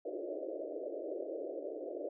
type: band-pass noise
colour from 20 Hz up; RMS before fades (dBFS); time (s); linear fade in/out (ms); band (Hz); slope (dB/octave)
white; -41; 0.05-2.09; 5; 300 to 640; 96
effects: none